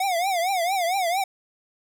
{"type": "tone with vibrato", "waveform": "square", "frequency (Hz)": 728, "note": "F#5", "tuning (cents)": -28, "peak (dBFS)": -22, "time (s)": [0, 1.24], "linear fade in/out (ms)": 5, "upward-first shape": "triangle", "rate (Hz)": 4.4, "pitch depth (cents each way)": 180, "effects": []}